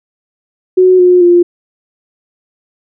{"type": "tone with pitch steps", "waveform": "sine", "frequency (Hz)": [369.2, 359.9, 349.8], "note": ["F#4", "F#4", "F4"], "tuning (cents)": [-4, -48, 3], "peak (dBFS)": -3, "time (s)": [0.77, 1.43], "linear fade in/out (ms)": 10, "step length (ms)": 220, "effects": []}